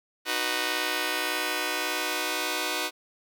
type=chord; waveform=5% pulse; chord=B major; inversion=first; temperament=just; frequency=308.7 / 370.4 / 493.9 Hz; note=D#4 / F#4 / B4; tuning=-14 / +2 / 0 cents; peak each=-20 dBFS; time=0.25-2.91 s; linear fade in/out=50 ms; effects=none